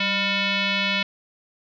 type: tone with frequency modulation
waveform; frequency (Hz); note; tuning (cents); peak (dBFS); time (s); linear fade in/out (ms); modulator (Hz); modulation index
sine; 193.7; G3; -20; -20; 0-1.03; 5; 800; 4.4
effects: none